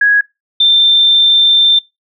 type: tone pair in turn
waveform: sine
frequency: 1661.2 / 3574 Hz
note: G#6 / A7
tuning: 0 / +26 cents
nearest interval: octave + minor second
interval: 1326 cents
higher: second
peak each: -6 dBFS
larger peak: neither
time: 0.01-0.21 / 0.6-1.79 s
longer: second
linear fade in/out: 5 ms
effects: noise-tail reverb RT60 0.2 s tail -21 dB re dry